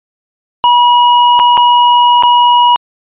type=tone with dropouts; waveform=square; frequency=968 Hz; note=B5; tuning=35 cents flat; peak=-5 dBFS; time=0.64-2.76 s; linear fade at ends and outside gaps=0 ms; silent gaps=1.392-1.398 / 1.571-1.577 / 2.225-2.235 s; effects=resampled to 8000 Hz